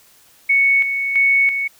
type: tone with tremolo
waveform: sine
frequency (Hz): 2217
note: C#7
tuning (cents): 0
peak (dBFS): -11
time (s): 0.49-1.68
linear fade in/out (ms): 10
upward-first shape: square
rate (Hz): 1.5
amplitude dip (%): 55
effects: white hiss -51 dBFS RMS until 1.79 s